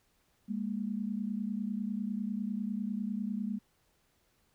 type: tone pair together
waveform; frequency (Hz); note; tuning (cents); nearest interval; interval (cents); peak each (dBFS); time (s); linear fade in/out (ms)
sine; 203.1 / 233.1; G#3 / A#3; -38 / 0; major second; 238; -34 / -36; 0.48-3.59; 20
effects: pink hiss -72 dBFS RMS until 4.54 s